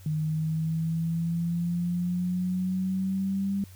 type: exponential sweep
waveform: sine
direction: up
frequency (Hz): 153.5 to 198.5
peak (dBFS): -25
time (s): 0.06-3.64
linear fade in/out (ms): 2
effects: added 93 Hz sine -46 dBFS peak until 3.75 s + white hiss -56 dBFS RMS until 3.75 s